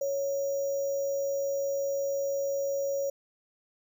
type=tone with sample-and-hold; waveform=sine; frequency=554.4 Hz; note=C#5; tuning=in tune; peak=-27 dBFS; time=0.01-3.1 s; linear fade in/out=5 ms; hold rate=6300 Hz; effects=none